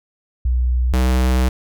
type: tone pair in turn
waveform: sine / square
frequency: 61.74 / 63.55 Hz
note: B1 / C2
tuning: 0 / -50 cents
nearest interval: minor second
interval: 50 cents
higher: second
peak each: -14 dBFS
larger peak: neither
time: 0.45-0.93 / 0.93-1.49 s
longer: second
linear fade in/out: 5 ms
effects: none